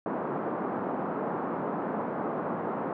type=band-pass noise; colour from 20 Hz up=pink; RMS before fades=-32 dBFS; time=0.06-2.93 s; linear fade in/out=2 ms; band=190 to 1200 Hz; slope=24 dB/octave; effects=none